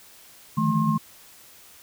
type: tone cluster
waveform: sine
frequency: 148.8 / 158.1 / 173.7 / 217.3 / 1069 Hz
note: D3 / D#3 / F3 / A3 / C6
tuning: +23 / +28 / -9 / -21 / +37 cents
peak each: -31 / -24 / -31 / -23 / -26 dBFS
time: 0.57-0.98 s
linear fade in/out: 10 ms
effects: white hiss -50 dBFS RMS until 1.82 s